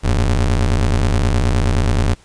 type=ring-modulated tone; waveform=40% pulse; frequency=63.9 Hz; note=C2; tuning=40 cents flat; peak=-9 dBFS; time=0.03-2.15 s; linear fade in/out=20 ms; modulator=27.2 Hz; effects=pink hiss -49 dBFS RMS until 2.24 s + resampled to 22050 Hz